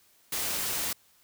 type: noise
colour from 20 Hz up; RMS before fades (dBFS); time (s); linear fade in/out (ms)
white; -31; 0.32-0.93; 5
effects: white hiss -63 dBFS RMS until 1.23 s